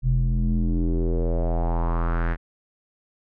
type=tone with low-pass filter sweep; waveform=square; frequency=42.12 Hz; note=E1; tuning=38 cents sharp; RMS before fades=-22 dBFS; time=0.02-2.37 s; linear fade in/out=50 ms; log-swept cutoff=120 to 1800 Hz; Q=3.6; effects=none